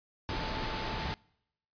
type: tone in noise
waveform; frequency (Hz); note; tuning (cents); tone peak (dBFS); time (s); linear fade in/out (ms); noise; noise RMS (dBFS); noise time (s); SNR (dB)
sine; 880; A5; 0; -41; 0.29-1.14; 0; pink; -35; 0.29-1.14; -9
effects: noise-tail reverb RT60 0.8 s tail -26 dB re dry + resampled to 11025 Hz